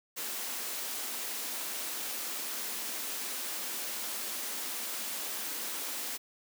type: high-pass noise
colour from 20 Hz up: white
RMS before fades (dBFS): -37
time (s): 0.16-6.18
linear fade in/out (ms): 20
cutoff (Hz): 200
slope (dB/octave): 96
effects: none